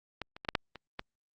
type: clicks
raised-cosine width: 0.3 ms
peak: -20 / -30 / -24 / -13 / -10 / -28 / -20 dBFS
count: 7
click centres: 0.217 / 0.365 / 0.449 / 0.488 / 0.552 / 0.757 / 0.994 s
effects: Opus 48 kbps

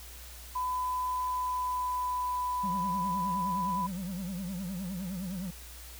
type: tone with pitch glide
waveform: sine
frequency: 1004 to 994.8 Hz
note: B5 to B5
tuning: +28 to +12 cents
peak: -29 dBFS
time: 0.55-3.87 s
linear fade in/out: 10 ms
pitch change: -16 cents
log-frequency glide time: 1.22-2.39 s
type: tone with vibrato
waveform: triangle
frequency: 185 Hz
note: F#3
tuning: in tune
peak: -32 dBFS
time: 2.63-5.51 s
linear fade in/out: 10 ms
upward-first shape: triangle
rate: 9.7 Hz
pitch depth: 170 cents each way
effects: added 60 Hz sine -47 dBFS peak until 5.99 s + white hiss -49 dBFS RMS until 5.99 s

